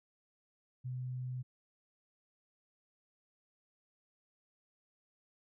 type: tone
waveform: sine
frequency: 126.7 Hz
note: B2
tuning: 45 cents sharp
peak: -37 dBFS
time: 0.84-1.43 s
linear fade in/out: 20 ms
effects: none